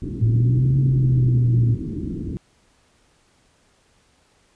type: low-pass noise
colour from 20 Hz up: white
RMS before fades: -28 dBFS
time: 0.02-2.37 s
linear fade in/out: 0 ms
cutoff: 340 Hz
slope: 48 dB/octave
type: linear two-way sweep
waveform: sine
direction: up then down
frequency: 110 to 135.1 to 115.6 Hz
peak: -14 dBFS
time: 0.21-1.75 s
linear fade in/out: 10 ms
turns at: 0.76 s
effects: pink hiss -60 dBFS RMS until 4.55 s + resampled to 22050 Hz